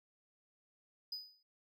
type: tone with exponential decay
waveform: triangle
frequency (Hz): 4978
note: D#8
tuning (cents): 0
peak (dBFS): -36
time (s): 1.12-1.43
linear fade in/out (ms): 5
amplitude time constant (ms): 67
effects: none